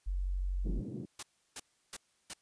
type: tone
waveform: sine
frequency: 46.25 Hz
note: F#1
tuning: in tune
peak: -31 dBFS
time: 0.06-0.81 s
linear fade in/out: 20 ms
type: band-pass noise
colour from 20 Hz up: pink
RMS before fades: -41 dBFS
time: 0.64-1.06 s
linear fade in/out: 20 ms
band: 130 to 340 Hz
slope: 24 dB/octave
type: noise bursts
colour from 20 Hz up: white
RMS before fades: -41 dBFS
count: 4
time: 1.19-2.336 s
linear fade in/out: 5 ms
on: 39 ms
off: 330 ms
effects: white hiss -73 dBFS RMS until 2.41 s + resampled to 22050 Hz

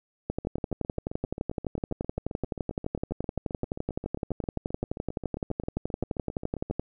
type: two click trains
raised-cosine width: 2 ms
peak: -15 / -22 dBFS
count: 77 / 48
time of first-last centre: 0.3-6.796 / 0.45-6.7 s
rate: 11.7 / 7.52 Hz
effects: none

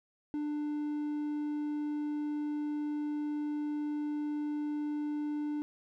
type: tone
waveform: triangle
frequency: 297 Hz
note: D4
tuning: 20 cents sharp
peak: -30 dBFS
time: 0.34-5.62 s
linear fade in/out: 0 ms
effects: none

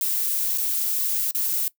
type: noise with dropouts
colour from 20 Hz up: violet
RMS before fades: -24 dBFS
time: 0.01-1.68 s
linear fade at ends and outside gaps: 1 ms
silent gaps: 0.577-0.582 / 1.311-1.348 s
effects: noise-tail reverb RT60 0.1 s tail -19 dB re dry

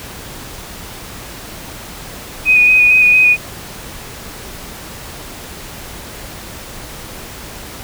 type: tone with vibrato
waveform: sine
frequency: 2489 Hz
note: D#7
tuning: in tune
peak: -6 dBFS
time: 2.45-3.37 s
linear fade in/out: 50 ms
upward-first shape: square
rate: 4.4 Hz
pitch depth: 16 cents each way
effects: pink hiss -31 dBFS RMS until 7.83 s

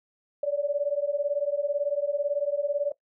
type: beating tone pair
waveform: sine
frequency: 567 / 585 Hz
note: C#5 / D5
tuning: +39 / -7 cents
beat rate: 18 Hz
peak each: -27 dBFS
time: 0.43-2.92 s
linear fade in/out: 5 ms
effects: noise-tail reverb RT60 0.1 s tail -19 dB re dry

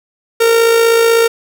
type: tone with amplitude modulation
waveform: 45% pulse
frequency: 460 Hz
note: A#4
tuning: 23 cents flat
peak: -6 dBFS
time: 0.4-1.28 s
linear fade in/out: 10 ms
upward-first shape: sine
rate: 56.1 Hz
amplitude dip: 40%
effects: none

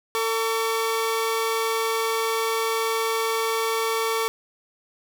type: tone pair together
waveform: sawtooth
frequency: 450 / 1135.4 Hz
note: A4 / C#6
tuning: +39 / +41 cents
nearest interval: octave + major third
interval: 1602 cents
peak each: -20 / -23 dBFS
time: 0.15-4.28 s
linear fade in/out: 0 ms
effects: none

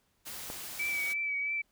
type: noise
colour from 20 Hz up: white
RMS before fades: -42 dBFS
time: 0.25-1.14 s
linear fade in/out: 20 ms
type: click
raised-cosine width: 1 ms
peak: -26 dBFS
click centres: 0.501 s
type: tone with vibrato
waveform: sine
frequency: 2294 Hz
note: D7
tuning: 41 cents flat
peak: -30 dBFS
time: 0.79-1.62 s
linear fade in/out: 10 ms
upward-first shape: triangle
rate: 3 Hz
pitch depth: 37 cents each way
effects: pink hiss -73 dBFS RMS until 1.71 s

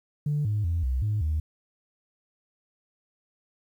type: tone with pitch steps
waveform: sine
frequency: 147.6 / 105.2 / 84.4 / 64.2 / 105.5 / 77.2 Hz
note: D3 / G#2 / E2 / C2 / G#2 / D#2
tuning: +9 / +23 / +41 / -32 / +28 / -13 cents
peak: -22 dBFS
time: 0.26-1.4 s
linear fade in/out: 5 ms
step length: 190 ms
effects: tanh soft clip ceiling -20 dBFS + 10-bit

